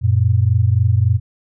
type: tone pair together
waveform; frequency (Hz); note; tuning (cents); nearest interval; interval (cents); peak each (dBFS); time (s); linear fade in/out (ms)
sine; 92.97 / 116.54; F#2 / A#2; +9 / 0; major third; 391; -14; 0.01-1.2; 50
effects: none